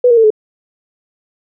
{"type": "tone with pitch steps", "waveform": "sine", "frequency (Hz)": [493.2, 470.7, 449.1, 428.6], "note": ["B4", "A#4", "A4", "A4"], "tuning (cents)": [-2, 17, 35, -45], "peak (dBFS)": -5, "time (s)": [0.04, 0.304], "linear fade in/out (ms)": 5, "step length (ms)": 66, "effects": []}